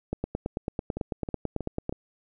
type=two click trains; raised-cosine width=2 ms; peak=-19 / -15 dBFS; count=4 / 17; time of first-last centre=0.97-1.925 / 0.13-1.894 s; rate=3.14 / 9.07 Hz; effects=none